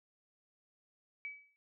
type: tone with exponential decay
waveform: sine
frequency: 2286 Hz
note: D7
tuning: 47 cents flat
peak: -37 dBFS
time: 1.25-1.56 s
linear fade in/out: 0 ms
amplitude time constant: 67 ms
effects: none